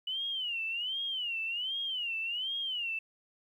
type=tone with vibrato; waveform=sine; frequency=2940 Hz; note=F#7; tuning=12 cents flat; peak=-32 dBFS; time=0.07-2.99 s; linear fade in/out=5 ms; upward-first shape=sine; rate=1.3 Hz; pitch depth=180 cents each way; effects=11-bit